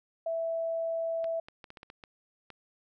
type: tone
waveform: sine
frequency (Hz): 659.3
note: E5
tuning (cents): 0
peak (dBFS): -29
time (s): 0.26-1.4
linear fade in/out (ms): 5
type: clicks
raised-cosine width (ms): 0.3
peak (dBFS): -30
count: 9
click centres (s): 1.243 / 1.485 / 1.642 / 1.704 / 1.772 / 1.831 / 1.901 / 2.038 / 2.503
effects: none